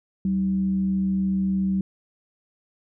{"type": "tone with frequency modulation", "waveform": "sine", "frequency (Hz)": 191.6, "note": "G3", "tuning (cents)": -39, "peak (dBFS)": -20, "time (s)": [0.25, 1.81], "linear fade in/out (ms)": 2, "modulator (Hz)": 120, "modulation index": 0.26, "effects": []}